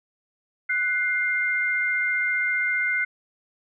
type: tone pair together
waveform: sine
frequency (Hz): 1484.9 / 2100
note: F#6 / C7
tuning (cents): +6 / +6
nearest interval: tritone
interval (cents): 600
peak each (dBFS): -25 / -23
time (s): 0.69-3.05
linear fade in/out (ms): 10
effects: none